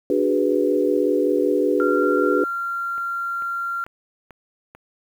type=chord; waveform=sine; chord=G# half-diminished seventh; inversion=second; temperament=equal; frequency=293.7 / 370 / 415.3 / 493.9 Hz; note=D4 / F#4 / G#4 / B4; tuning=0 / 0 / 0 / 0 cents; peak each=-22 dBFS; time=0.1-2.44 s; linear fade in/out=2 ms
type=tone; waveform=sine; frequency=1380 Hz; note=F6; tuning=21 cents flat; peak=-23 dBFS; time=1.8-3.84 s; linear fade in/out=0 ms
type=click train; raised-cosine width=0.5 ms; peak=-27 dBFS; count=5; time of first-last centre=2.98-4.75 s; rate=2.26 Hz
effects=8-bit